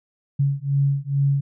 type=beating tone pair; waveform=sine; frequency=138.59 / 140.89 Hz; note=C#3 / C#3; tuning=0 / +28 cents; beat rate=2.3 Hz; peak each=-21 dBFS; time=0.39-1.41 s; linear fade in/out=10 ms; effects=none